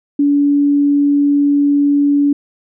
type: tone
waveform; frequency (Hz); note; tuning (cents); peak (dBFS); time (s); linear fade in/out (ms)
sine; 286.3; D4; -44; -9; 0.19-2.33; 5
effects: none